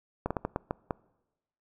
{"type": "slowing click train", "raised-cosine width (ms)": 1, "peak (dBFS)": -15, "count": 7, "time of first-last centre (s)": [0.26, 0.908], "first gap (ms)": 46, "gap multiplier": 1.34, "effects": ["noise-tail reverb RT60 1.0 s tail -24 dB re dry"]}